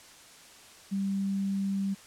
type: tone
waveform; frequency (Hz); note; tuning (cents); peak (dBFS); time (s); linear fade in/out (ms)
sine; 196; G3; 0; -27; 0.91-1.95; 20
effects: white hiss -52 dBFS RMS until 2.06 s + low-pass 9000 Hz 12 dB/octave